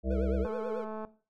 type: harmonic tone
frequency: 65.41 Hz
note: C2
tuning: in tune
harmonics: 1 / 3 / 5 / 7 / 9 / 10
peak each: -30 / -35 / -37 / -38 / -40 / -40 dBFS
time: 0.03-0.47 s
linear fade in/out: 50 ms
type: tone with vibrato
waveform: triangle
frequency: 466.2 Hz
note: A#4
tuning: in tune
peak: -31 dBFS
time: 0.1-0.85 s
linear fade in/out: 10 ms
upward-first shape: triangle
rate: 9.2 Hz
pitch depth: 170 cents each way
type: click train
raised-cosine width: 1 ms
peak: -27 dBFS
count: 131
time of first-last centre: 0.45-1.049 s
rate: 217 Hz
effects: noise-tail reverb RT60 0.4 s tail -17 dB re dry